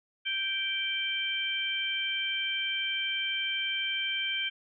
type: tone cluster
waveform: sine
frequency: 1572 / 2338 / 3130 Hz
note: G6 / D7 / G7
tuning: +4 / -8 / -3 cents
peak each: -37 / -33 / -31 dBFS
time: 0.25-4.5 s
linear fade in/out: 20 ms
effects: none